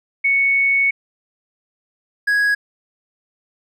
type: tone pair in turn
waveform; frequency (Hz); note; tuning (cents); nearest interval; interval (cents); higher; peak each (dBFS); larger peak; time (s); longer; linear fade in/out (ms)
sine / triangle; 2217 / 1660.9; C#7 / G#6; 0 / 0; perfect fourth; 500; first; -13 / -12; second; 0.24-0.91 / 2.27-2.55; first; 10
effects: none